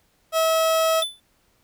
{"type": "tone", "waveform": "30% pulse", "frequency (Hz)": 646, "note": "E5", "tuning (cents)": -35, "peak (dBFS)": -15, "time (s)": [0.32, 1.04], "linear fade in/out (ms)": 50}
{"type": "tone with exponential decay", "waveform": "square", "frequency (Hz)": 3501, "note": "A7", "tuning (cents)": -9, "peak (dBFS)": -19, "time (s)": [1.02, 1.2], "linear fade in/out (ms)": 2, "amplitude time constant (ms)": 38}
{"effects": ["pink hiss -64 dBFS RMS until 1.63 s"]}